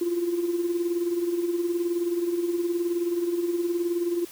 sine tone with tremolo, 345.9 Hz, F4, 17 cents flat, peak -20 dBFS, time 0.01-4.25 s, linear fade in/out 5 ms, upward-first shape sine, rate 19 Hz, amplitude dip 60%, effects tanh soft clip ceiling -17 dBFS + white hiss -46 dBFS RMS until 4.31 s

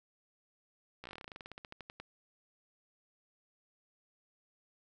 slowing click train, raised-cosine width 0.3 ms, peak -30 dBFS, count 22, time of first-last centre 1.04-2 s, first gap 15 ms, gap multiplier 1.1, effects none

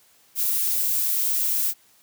violet noise, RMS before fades -23 dBFS, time 0.35-1.74 s, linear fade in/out 50 ms, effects white hiss -58 dBFS RMS until 2.02 s + high-pass 60 Hz 12 dB/octave

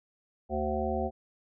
harmonic tone with a mistuned harmonic, 75.1 Hz, D2, 39 cents sharp, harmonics 1 / 3 / 5 / 7 / 9 / 10, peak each -35 / -35 / -35 / -35 / -35 / -35 dBFS, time 0.49-1.11 s, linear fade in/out 50 ms, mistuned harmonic 10, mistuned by +16 cents, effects none

